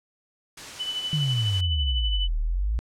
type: noise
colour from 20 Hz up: white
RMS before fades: -38 dBFS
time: 0.57-1.61 s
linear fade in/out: 5 ms
type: tone with tremolo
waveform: sine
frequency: 2991 Hz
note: F#7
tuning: 18 cents sharp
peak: -25 dBFS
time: 0.79-2.28 s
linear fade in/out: 20 ms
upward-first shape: sine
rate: 12 Hz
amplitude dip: 55%
type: exponential two-way sweep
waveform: sine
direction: down then up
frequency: 157.5 to 36.93 to 59.3 Hz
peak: -22 dBFS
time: 1.13-2.79 s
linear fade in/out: 0 ms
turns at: 2.39 s
effects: low-pass 7000 Hz 12 dB/octave